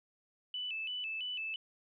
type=tone with vibrato; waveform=sine; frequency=2800 Hz; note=F7; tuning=4 cents sharp; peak=-36 dBFS; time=0.54-1.56 s; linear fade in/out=2 ms; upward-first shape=square; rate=3 Hz; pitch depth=110 cents each way; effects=none